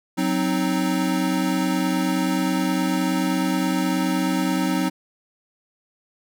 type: chord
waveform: square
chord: C diminished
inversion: second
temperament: equal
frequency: 185 / 261.6 / 311.1 Hz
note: Gb3 / C4 / Eb4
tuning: 0 / 0 / 0 cents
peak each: -25 dBFS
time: 0.17-4.9 s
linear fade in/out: 20 ms
effects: none